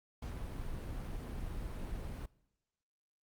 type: noise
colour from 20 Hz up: brown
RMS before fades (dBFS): -41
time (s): 0.22-2.26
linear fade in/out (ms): 5
effects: noise-tail reverb RT60 0.9 s tail -22 dB re dry + Opus 48 kbps